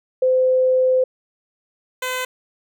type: tone pair in turn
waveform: sine / 10% pulse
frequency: 514 / 509 Hz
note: C5 / C5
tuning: -31 / -48 cents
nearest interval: unison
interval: 17 cents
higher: first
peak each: -13 / -14 dBFS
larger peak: first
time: 0.22-1.04 / 2.02-2.25 s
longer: first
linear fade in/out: 5 ms
effects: none